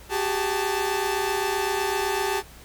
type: tone cluster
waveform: sawtooth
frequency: 378.4 / 406.2 / 881 Hz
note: F#4 / G#4 / A5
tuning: +39 / -38 / +2 cents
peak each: -24 dBFS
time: 0.09-2.43 s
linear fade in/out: 50 ms
effects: added 60 Hz sine -48 dBFS peak until 2.64 s + pink hiss -48 dBFS RMS until 2.64 s